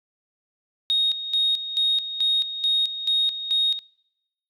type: tone with tremolo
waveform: sine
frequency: 3731 Hz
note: A#7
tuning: 1 cent sharp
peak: -17 dBFS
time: 0.9-3.79 s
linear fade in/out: 0 ms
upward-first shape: square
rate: 2.3 Hz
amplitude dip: 70%
effects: noise-tail reverb RT60 0.9 s tail -26 dB re dry + tanh soft clip ceiling -13 dBFS